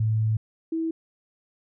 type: tone pair in turn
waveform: sine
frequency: 109.7 / 325.3 Hz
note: A2 / E4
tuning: -5 / -23 cents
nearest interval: octave + perfect fifth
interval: 1882 cents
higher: second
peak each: -20 / -24 dBFS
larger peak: first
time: 0-0.37 / 0.72-0.91 s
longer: first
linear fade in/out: 5 ms
effects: none